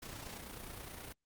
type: noise with amplitude modulation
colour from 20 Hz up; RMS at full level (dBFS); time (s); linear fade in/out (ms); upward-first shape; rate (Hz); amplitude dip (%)
pink; -45; 0.02-1.13; 10; sine; 29.5; 50
effects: Opus 48 kbps